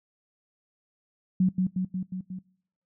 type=tone with echo; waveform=sine; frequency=185 Hz; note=F#3; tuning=in tune; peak=-18 dBFS; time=1.4-1.49 s; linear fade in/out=5 ms; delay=180 ms; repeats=5; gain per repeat=-3 dB; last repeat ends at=2.39 s; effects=noise-tail reverb RT60 0.7 s tail -24 dB re dry